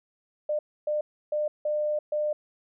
sine tone bursts at uneven times, 601 Hz, D5, 40 cents sharp, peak -24 dBFS, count 5, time 0.49-0.59 / 0.87-1.01 / 1.32-1.48 / 1.65-1.99 / 2.12-2.33 s, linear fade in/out 5 ms, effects none

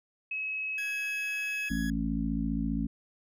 sine tone, 2567 Hz, E7, 47 cents flat, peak -31 dBFS, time 0.31-1.69 s, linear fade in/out 5 ms
40% pulse tone with pitch glide, 1661.2 to 1672.8 Hz, G#6 to G#6, 0 to +12 cents, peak -37 dBFS, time 0.78-1.9 s, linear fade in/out 2 ms, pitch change +12 cents, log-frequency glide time 1.02-1.74 s
harmonic tone, 55 Hz, A1, in tune, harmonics 1 / 3 / 4 / 5, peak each -34 / -35 / -32 / -33 dBFS, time 1.7-2.87 s, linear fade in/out 10 ms
effects none

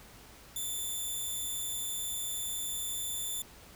5% pulse tone, 3531 Hz, A7, 5 cents sharp, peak -26 dBFS, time 0.56-3.42 s, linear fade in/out 2 ms, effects added 60 Hz sine -60 dBFS peak until 3.75 s + pink hiss -54 dBFS RMS until 3.75 s

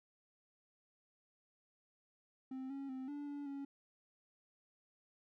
triangle tone with pitch steps, 261.9 / 275 / 261 / 289.4 / 287 / 278.4 Hz, C4 / C#4 / C4 / D4 / D4 / C#4, +2 / -14 / -4 / -25 / -40 / +8 cents, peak -40 dBFS, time 2.51-3.65 s, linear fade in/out 5 ms, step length 190 ms, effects none

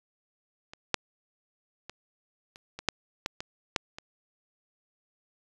clicks, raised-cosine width 0.2 ms, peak -26 / -6 / -23 / -30 / -21 / -6 / -12 / -18 / -8 / -23 dBFS, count 10, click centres 0.735 / 0.943 / 1.896 / 2.559 / 2.79 / 2.887 / 3.261 / 3.405 / 3.762 / 3.985 s, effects resampled to 24000 Hz + 8-bit

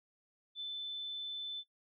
sine tone, 3520 Hz, A7, in tune, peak -38 dBFS, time 0.55-1.64 s, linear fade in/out 50 ms, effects noise-tail reverb RT60 0.1 s tail -19 dB re dry

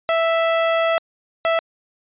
sawtooth tone bursts at uneven times, 659.3 Hz, E5, in tune, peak -12 dBFS, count 2, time 0.09-0.98 / 1.45-1.59 s, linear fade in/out 0 ms, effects resampled to 8000 Hz

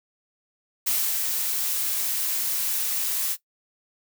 blue noise with ADSR envelope, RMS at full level -23 dBFS, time 0.86-3.37 s, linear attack 13 ms, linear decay 270 ms, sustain -3 dB, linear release 52 ms, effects noise-tail reverb RT60 0.1 s tail -17 dB re dry

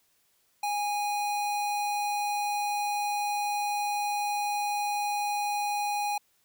square tone, 824 Hz, G#5, 14 cents flat, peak -28 dBFS, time 0.63-6.18 s, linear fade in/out 5 ms, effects white hiss -69 dBFS RMS until 6.44 s

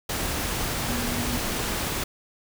sine tone in noise, 241.5 Hz, B3, 39 cents flat, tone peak -30 dBFS, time 0.89-1.37 s, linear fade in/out 5 ms, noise pink, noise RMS -28 dBFS, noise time 0.09-2.04 s, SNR -5 dB, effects none

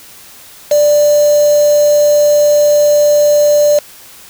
sine tone with quantisation, 590 Hz, D5, 8 cents sharp, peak -6 dBFS, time 0.71-3.79 s, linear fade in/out 5 ms, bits 3, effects white hiss -37 dBFS RMS until 4.29 s

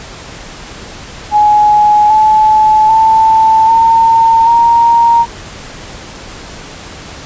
sine tone with pitch steps, 840 / 862.1 / 884.8 / 908.1 / 932 Hz, G#5 / A5 / A5 / A#5 / A#5, +19 / -36 / +9 / -46 / -1 cents, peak -4 dBFS, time 1.31-5.26 s, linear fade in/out 50 ms, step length 790 ms, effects pink hiss -29 dBFS RMS until 7.25 s + resampled to 16000 Hz

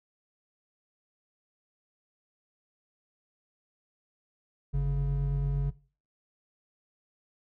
triangle tone pair together, 49.61 / 140 Hz, G1 / C#3, +21 / +18 cents, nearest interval octave + tritone, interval 1797 cents, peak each -26 dBFS, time 4.73-5.71 s, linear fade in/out 20 ms, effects noise-tail reverb RT60 0.4 s tail -20 dB re dry

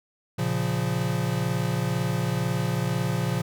square chord, Bb minor, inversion none, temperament equal, 116.54 / 138.59 / 174.61 Hz, Bb2 / Db3 / F3, 0 / 0 / 0 cents, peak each -29 dBFS, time 0.38-3.42 s, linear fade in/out 10 ms, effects none

